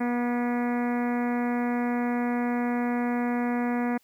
harmonic tone with a mistuned harmonic, 241.7 Hz, B3, 37 cents flat, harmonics 1 / 2 / 3 / 4 / 5 / 6 / 7 / 8 / 9 / 10, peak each -25 / -34 / -34 / -38 / -42 / -43 / -41 / -42 / -44 / -50 dBFS, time 0-3.98 s, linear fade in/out 10 ms, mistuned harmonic 8, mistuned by +24 cents, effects white hiss -65 dBFS RMS until 4.03 s

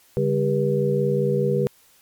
sine tone cluster, 141.9 / 199.9 / 397.7 / 482.6 Hz, C#3 / G3 / G4 / B4, +41 / +34 / +25 / -40 cents, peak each -23 / -26 / -23 / -23 dBFS, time 0.17-1.67 s, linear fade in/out 0 ms, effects white hiss -56 dBFS RMS until 2.01 s + MP3 96 kbps

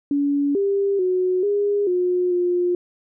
sine tone with pitch steps, 284.6 / 397.5 / 367.3 / 407.8 / 359.9 / 354.7 Hz, C#4 / G4 / F#4 / G#4 / F#4 / F4, +46 / +24 / -13 / -32 / -48 / +27 cents, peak -17 dBFS, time 0.11-2.75 s, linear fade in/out 2 ms, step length 440 ms, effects none

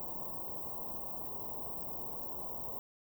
white band-stop noise, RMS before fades -41 dBFS, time 0-2.79 s, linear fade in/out 0 ms, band 1100 to 16000 Hz, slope 96 dB/octave, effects none

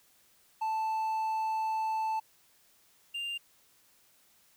triangle tone pair in turn, 880 / 2794 Hz, A5 / F7, 0 / 0 cents, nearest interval octave + minor sixth, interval 2000 cents, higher second, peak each -27 / -32 dBFS, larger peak first, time 0.61-2.2 / 3.14-3.38 s, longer first, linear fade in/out 10 ms, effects white hiss -65 dBFS RMS until 4.56 s

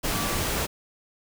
sine tone in noise, 1155 Hz, D6, 29 cents flat, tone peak -34 dBFS, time 0.11-0.37 s, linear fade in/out 20 ms, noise pink, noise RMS -27 dBFS, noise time 0.03-0.67 s, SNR -10 dB, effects none

